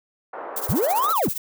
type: band-pass noise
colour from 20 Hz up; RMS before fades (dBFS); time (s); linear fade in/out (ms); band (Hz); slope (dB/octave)
pink; -34; 0.33-1.13; 5; 440 to 1300; 24
type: noise with tremolo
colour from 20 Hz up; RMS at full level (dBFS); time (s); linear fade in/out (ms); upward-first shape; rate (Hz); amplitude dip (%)
violet; -25; 0.56-1.38; 5; triangle; 15; 90
type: linear two-way sweep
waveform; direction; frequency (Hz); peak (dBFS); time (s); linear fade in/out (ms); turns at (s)
triangle; up then down; 69.5 to 1364 to 104.3; -17; 0.69-1.29; 5; 1.12
effects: none